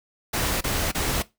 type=noise bursts; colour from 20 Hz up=pink; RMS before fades=-25 dBFS; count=3; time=0.33-1.226 s; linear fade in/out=10 ms; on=280 ms; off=28 ms; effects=noise-tail reverb RT60 0.2 s tail -18 dB re dry